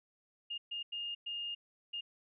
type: tone bursts at uneven times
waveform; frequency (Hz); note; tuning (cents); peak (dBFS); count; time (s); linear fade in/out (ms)
sine; 2831; F7; +23; -37; 5; 0.5-0.58 / 0.71-0.83 / 0.92-1.15 / 1.26-1.55 / 1.93-2.01; 10
effects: none